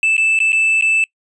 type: tone with dropouts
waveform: triangle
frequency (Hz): 2637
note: E7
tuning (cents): 0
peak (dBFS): -10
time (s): 0.03-1.04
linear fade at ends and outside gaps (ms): 1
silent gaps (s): 0.167-0.179 / 0.39-0.402 / 0.521-0.529 / 0.811-0.823
effects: noise-tail reverb RT60 0.1 s tail -25 dB re dry + resampled to 22050 Hz